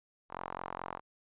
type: tone with band-pass filter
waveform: sawtooth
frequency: 44.7 Hz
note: F1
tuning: 41 cents sharp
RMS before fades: -42 dBFS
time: 0.29-1.01 s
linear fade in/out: 50 ms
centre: 980 Hz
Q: 2.6
effects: resampled to 8000 Hz